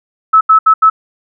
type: tone bursts at uneven times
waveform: sine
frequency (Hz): 1300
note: E6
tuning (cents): -24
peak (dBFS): -3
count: 4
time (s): 0.33-0.41 / 0.49-0.59 / 0.66-0.74 / 0.82-0.9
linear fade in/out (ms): 10
effects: none